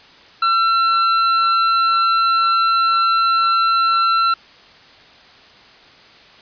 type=tone; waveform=45% pulse; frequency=1349 Hz; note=E6; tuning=40 cents sharp; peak=-13 dBFS; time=0.42-4.34 s; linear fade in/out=5 ms; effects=white hiss -45 dBFS RMS until 6.41 s + resampled to 11025 Hz